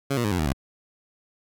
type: tone with pitch steps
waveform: 15% pulse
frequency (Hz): 138.5 / 119.88 / 103.76 / 89.81 / 77.73 / 67.28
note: C#3 / A#2 / G#2 / F2 / D#2 / C2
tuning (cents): -1 / +49 / -1 / +49 / -1 / +49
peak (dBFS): -16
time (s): 0.1-0.532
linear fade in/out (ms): 10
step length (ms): 72
effects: none

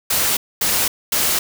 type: noise bursts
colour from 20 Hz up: white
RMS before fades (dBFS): -18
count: 3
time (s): 0.1-1.39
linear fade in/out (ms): 5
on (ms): 270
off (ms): 240
effects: none

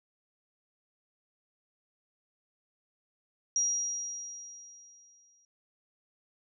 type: tone with exponential decay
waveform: sine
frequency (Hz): 5720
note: F8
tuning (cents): +41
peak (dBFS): -24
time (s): 3.56-5.45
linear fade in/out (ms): 1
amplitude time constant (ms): 410
effects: none

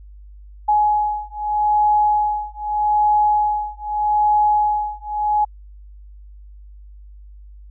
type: beating tone pair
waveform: sine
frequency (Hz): 840 / 840.81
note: G#5 / G#5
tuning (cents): +19 / +21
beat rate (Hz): 0.81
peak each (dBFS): -18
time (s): 0.68-5.45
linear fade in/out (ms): 10
effects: added 50 Hz sine -38 dBFS peak until 7.7 s

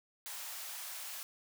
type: high-pass noise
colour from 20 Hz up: white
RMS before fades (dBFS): -44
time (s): 0.26-1.23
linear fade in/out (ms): 0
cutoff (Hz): 630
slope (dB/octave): 24
effects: none

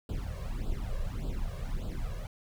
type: noise with flanger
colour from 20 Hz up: brown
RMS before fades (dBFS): -34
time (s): 0.09-2.27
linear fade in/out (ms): 2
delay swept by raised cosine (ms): 0.24 to 1.84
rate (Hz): 1.7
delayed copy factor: +1
effects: none

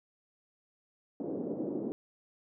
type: band-pass noise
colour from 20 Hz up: pink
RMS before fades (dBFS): -36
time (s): 1.2-1.92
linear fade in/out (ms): 0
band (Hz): 220 to 470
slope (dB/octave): 24
effects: none

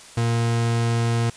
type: tone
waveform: 40% pulse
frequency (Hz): 116.54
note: A#2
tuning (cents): 0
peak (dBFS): -18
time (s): 0.17-1.3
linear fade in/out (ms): 5
effects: white hiss -44 dBFS RMS until 1.36 s + resampled to 22050 Hz

